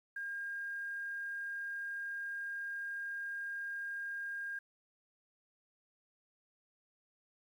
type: tone with quantisation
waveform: sine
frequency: 1613 Hz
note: G6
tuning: 49 cents sharp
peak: -38 dBFS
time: 0.16-4.59 s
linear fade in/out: 5 ms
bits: 11
effects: none